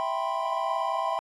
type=chord; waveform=triangle; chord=C major seventh; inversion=first; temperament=equal; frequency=659.3 / 784 / 987.8 / 1046.5 Hz; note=E5 / G5 / B5 / C6; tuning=0 / 0 / 0 / 0 cents; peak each=-30 dBFS; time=0-1.19 s; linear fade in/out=0 ms; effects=AAC 32 kbps